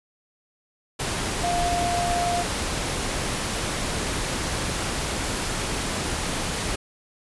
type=tone in noise; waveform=sine; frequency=700 Hz; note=F5; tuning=4 cents sharp; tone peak=-23 dBFS; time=1.43-2.43 s; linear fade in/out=10 ms; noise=pink; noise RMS=-27 dBFS; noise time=0.99-6.76 s; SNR=+1 dB; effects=resampled to 24000 Hz